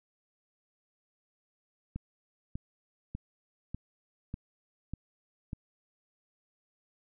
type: click train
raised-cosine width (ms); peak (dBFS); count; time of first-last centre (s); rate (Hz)
5; -24; 7; 1.96-5.531; 1.68
effects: none